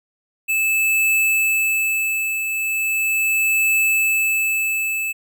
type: tone with tremolo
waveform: square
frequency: 2620 Hz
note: E7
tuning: 11 cents flat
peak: -15 dBFS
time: 0.48-5.13 s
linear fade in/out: 20 ms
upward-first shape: triangle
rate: 0.38 Hz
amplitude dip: 55%
effects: none

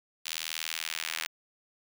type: tone with high-pass filter sweep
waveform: sawtooth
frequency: 80.6 Hz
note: E2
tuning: 38 cents flat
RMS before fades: -36 dBFS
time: 0.25-1.27 s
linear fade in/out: 10 ms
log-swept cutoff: 3300 to 2100 Hz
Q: 1.2
effects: none

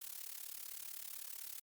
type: noise with amplitude modulation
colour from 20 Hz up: blue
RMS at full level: -44 dBFS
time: 0.01-1.6 s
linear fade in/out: 10 ms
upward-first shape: sine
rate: 35.7 Hz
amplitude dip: 85%
effects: Opus 48 kbps

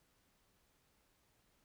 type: silence
effects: pink hiss -75 dBFS RMS until 1.64 s

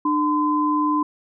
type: tone pair together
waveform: sine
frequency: 300 / 1022.3 Hz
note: D4 / C6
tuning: +37 / -41 cents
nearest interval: octave + major sixth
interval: 2122 cents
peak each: -20 dBFS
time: 0.05-1.03 s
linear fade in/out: 5 ms
effects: none

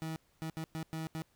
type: tone bursts at uneven times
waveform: 30% pulse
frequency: 160 Hz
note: D#3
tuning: 49 cents sharp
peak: -34 dBFS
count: 6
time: 0.02-0.16 / 0.42-0.5 / 0.57-0.64 / 0.75-0.83 / 0.93-1.07 / 1.15-1.22 s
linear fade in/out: 0 ms
effects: pink hiss -71 dBFS RMS until 1.35 s

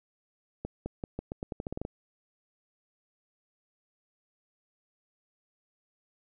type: accelerating click train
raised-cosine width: 2 ms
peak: -21 dBFS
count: 13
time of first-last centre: 0.65-1.851 s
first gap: 210 ms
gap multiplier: 0.85
effects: none

